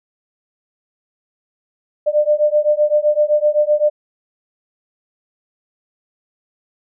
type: beating tone pair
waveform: sine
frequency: 595 / 602.8 Hz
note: D5 / D5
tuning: +22 / +45 cents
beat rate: 7.8 Hz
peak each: -15 dBFS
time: 2.06-3.9 s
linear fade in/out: 20 ms
effects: none

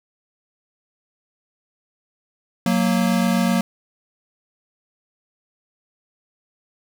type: tone pair together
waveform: square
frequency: 184.14 / 232 Hz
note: F#3 / A#3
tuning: -8 / -8 cents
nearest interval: major third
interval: 400 cents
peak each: -20 dBFS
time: 2.66-3.61 s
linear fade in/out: 2 ms
effects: none

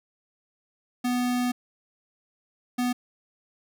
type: tone pair in turn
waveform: square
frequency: 246.9 / 246.9 Hz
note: B3 / B3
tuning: 0 / 0 cents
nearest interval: unison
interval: 0 cents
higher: neither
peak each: -24 dBFS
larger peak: neither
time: 1.04-1.52 / 2.78-2.93 s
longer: first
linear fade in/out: 10 ms
effects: none

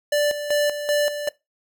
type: tone with tremolo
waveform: square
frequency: 587.3 Hz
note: D5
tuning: in tune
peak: -18 dBFS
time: 0.12-1.29 s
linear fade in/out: 5 ms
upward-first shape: square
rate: 2.6 Hz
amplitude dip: 65%
effects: noise-tail reverb RT60 0.2 s tail -21 dB re dry

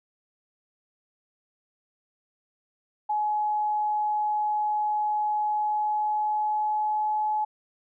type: tone with pitch glide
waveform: sine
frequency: 845 to 852.4 Hz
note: G#5 to G#5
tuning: +30 to +45 cents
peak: -23 dBFS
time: 3.09-7.45 s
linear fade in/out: 10 ms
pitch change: +15 cents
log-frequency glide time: 5.45-7.21 s
effects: none

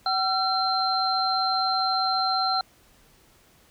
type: tone cluster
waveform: sine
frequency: 759 / 1354 / 4128 Hz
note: F#5 / E6 / C8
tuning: +44 / +46 / -24 cents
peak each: -25 / -27 / -26 dBFS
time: 0.06-2.61 s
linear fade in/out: 2 ms
effects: pink hiss -58 dBFS RMS until 3.7 s

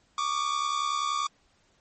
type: tone pair together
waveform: 45% pulse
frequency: 1129.7 / 1200 Hz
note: C#6 / D6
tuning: +32 / +37 cents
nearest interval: minor second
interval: 105 cents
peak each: -29 / -29 dBFS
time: 0.18-1.27 s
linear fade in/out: 2 ms
effects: pink hiss -66 dBFS RMS until 1.8 s + MP3 32 kbps

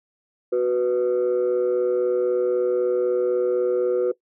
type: tone pair together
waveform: sine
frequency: 370 / 493.9 Hz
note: F#4 / B4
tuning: 0 / 0 cents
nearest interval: perfect fourth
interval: 500 cents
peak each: -19 dBFS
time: 0.52-4.12 s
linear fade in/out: 10 ms
effects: noise-tail reverb RT60 0.1 s tail -19 dB re dry + tanh soft clip ceiling -15 dBFS

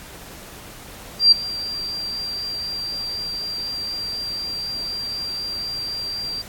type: tone with ADSR envelope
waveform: sine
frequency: 4726 Hz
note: D8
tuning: 10 cents sharp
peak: -6 dBFS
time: 1.19-6.42 s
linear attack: 130 ms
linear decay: 8 ms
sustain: -19 dB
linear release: 7 ms
effects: pink hiss -40 dBFS RMS until 6.48 s + AAC 64 kbps

